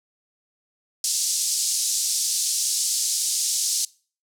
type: band-pass noise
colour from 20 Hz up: pink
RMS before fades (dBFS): -24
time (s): 1.04-3.85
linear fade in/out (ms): 2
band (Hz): 5000 to 9900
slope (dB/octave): 24
effects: noise-tail reverb RT60 0.4 s tail -23 dB re dry